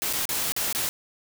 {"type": "noise with dropouts", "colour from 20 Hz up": "white", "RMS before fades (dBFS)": -27, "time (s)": [0.02, 0.89], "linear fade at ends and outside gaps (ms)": 0, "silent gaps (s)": [[0.128, 0.134], [0.254, 0.291], [0.521, 0.564], [0.727, 0.749]], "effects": []}